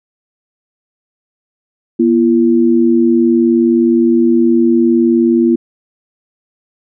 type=tone pair together; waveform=sine; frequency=240 / 339.4 Hz; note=B3 / F4; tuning=-49 / -49 cents; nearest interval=tritone; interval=600 cents; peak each=-10 dBFS; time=1.99-5.56 s; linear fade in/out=10 ms; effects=none